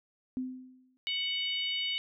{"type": "tone with exponential decay", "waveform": "sine", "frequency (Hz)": 256.3, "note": "C4", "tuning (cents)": -36, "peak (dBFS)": -29, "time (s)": [0.37, 0.97], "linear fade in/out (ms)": 0, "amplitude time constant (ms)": 130}
{"type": "harmonic tone", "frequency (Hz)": 743, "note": "F#5", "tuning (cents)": 7, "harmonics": [3, 4, 5, 6], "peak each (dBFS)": [-37, -32, -38, -46], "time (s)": [1.07, 1.98], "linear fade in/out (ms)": 0}
{"effects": []}